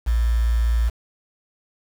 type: tone with quantisation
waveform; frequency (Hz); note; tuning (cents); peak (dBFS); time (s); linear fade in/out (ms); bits
sine; 57.6; A#1; -20; -16; 0.06-0.9; 20; 6
effects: none